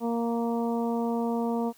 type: harmonic tone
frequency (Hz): 233.1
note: A#3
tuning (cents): 0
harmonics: 1 / 2 / 3 / 4 / 5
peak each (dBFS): -27 / -31 / -35 / -36 / -44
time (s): 0-1.73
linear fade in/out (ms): 50
effects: white hiss -59 dBFS RMS until 1.77 s